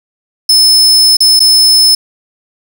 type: tone with dropouts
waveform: 40% pulse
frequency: 5230 Hz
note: E8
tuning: 15 cents flat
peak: -3 dBFS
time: 0.49-1.95 s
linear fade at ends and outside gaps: 5 ms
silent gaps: 1.169-1.204 / 1.394-1.402 s
effects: none